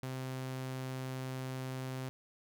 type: tone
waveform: sawtooth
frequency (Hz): 130.3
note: C3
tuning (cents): -7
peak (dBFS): -34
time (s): 0.03-2.09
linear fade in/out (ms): 0
effects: none